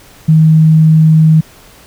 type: tone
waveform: sine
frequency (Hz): 158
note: D#3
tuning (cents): +27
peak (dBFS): -3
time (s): 0.28-1.41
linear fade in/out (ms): 10
effects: pink hiss -40 dBFS RMS until 1.86 s